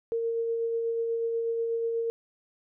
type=tone with tremolo; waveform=sine; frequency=460 Hz; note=A#4; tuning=23 cents flat; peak=-25 dBFS; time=0.12-2.1 s; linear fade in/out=0 ms; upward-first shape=sine; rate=8.2 Hz; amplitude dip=25%; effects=none